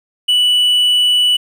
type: tone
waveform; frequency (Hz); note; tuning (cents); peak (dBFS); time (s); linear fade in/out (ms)
triangle; 2960; F#7; 0; -8; 0.28-1.37; 10
effects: 8-bit